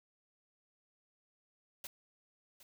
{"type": "noise with echo", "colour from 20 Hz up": "white", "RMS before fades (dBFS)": -45, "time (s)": [1.84, 1.87], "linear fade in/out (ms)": 2, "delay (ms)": 760, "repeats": 1, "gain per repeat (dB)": -14, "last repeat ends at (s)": 2.63, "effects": []}